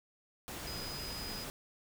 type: tone in noise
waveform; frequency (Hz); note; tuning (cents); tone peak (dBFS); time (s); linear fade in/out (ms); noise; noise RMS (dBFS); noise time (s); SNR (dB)
sine; 4978; D#8; 0; -43; 0.67-1.44; 0; pink; -43; 0.48-1.5; -3
effects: none